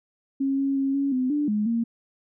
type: tone with pitch steps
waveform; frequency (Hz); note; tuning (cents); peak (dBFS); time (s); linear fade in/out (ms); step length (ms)
sine; 272.1 / 274.4 / 271.8 / 278 / 255.5 / 294.1 / 210.3 / 231.3; C#4 / C#4 / C#4 / C#4 / C4 / D4 / G#3 / A#3; -32 / -17 / -34 / +5 / -41 / +3 / +22 / -13; -21; 0.4-1.84; 10; 180
effects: none